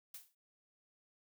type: noise with exponential decay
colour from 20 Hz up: blue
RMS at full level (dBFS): -45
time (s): 0.14-0.35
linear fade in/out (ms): 5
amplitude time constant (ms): 44
effects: none